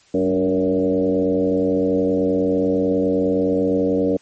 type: tone with frequency modulation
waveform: sine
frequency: 378.3 Hz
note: F#4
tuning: 38 cents sharp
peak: -15 dBFS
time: 0.14-4.17 s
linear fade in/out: 5 ms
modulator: 90.5 Hz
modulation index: 2
effects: white hiss -54 dBFS RMS until 4.21 s + MP3 32 kbps